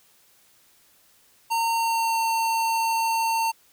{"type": "tone with pitch glide", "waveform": "square", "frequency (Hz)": [916, 906.5], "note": ["A#5", "A#5"], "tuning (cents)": [-31, -49], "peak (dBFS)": -22, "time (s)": [1.5, 3.52], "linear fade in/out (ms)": 20, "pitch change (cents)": -18, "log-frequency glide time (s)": [1.75, 2.23], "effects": ["white hiss -59 dBFS RMS until 3.72 s"]}